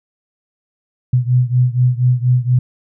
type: beating tone pair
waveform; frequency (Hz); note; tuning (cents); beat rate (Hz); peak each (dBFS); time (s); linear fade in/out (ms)
sine; 123.47 / 127.67; B2 / C3; 0 / -42; 4.2; -13 / -15; 1.13-2.59; 5
effects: none